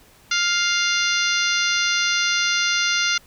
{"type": "harmonic tone with a mistuned harmonic", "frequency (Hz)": 700, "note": "F5", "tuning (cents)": 4, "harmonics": [2, 3, 4, 5, 6, 7, 8, 9], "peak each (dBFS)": [-23, -25, -26, -27, -28, -28, -29, -30], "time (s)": [0.31, 3.18], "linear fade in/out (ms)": 5, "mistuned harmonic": 8, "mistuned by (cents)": 40, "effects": ["pink hiss -52 dBFS RMS until 3.26 s"]}